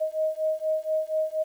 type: beating tone pair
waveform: sine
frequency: 625 / 629.2 Hz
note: D#5 / D#5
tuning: +8 / +19 cents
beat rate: 4.2 Hz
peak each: -27 dBFS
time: 0-1.44 s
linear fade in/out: 20 ms
effects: 9-bit